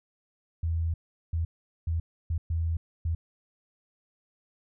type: tone bursts at uneven times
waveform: sine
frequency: 82.41 Hz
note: E2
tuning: in tune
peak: -25 dBFS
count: 6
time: 0.63-0.94 / 1.33-1.45 / 1.87-2 / 2.3-2.38 / 2.5-2.77 / 3.05-3.15 s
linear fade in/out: 5 ms
effects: none